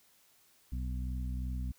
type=harmonic tone; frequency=62.8 Hz; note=B1; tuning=30 cents sharp; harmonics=1 / 2 / 3 / 4; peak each=-34 / -43 / -46 / -47 dBFS; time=0.72-1.72 s; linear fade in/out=5 ms; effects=white hiss -66 dBFS RMS until 1.78 s